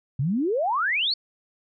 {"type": "exponential sweep", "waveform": "sine", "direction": "up", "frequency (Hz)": [123.47, 4602], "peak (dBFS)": -21, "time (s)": [0.19, 1.14], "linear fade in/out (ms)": 5, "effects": []}